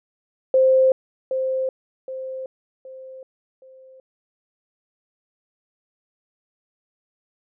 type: tone with echo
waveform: sine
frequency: 523.3 Hz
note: C5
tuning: in tune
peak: -12 dBFS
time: 0.54-0.92 s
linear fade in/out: 2 ms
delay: 770 ms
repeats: 4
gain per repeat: -8 dB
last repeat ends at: 4 s
effects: none